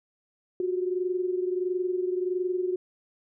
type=tone pair together; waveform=sine; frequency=361.8 / 383.3 Hz; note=F#4 / G4; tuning=-39 / -39 cents; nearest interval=minor second; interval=100 cents; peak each=-26 / -32 dBFS; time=0.6-2.76 s; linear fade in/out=2 ms; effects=none